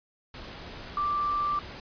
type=tone in noise; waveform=sine; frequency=1174.7 Hz; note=D6; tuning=in tune; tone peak=-25 dBFS; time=0.97-1.59 s; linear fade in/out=2 ms; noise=pink; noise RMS=-42 dBFS; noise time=0.34-1.8 s; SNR=+14 dB; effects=resampled to 11025 Hz